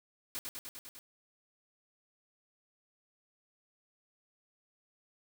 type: noise with echo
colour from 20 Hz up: white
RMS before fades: -39 dBFS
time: 0.35-0.39 s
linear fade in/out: 0 ms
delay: 100 ms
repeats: 6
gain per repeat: -2 dB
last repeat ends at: 0.99 s
effects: none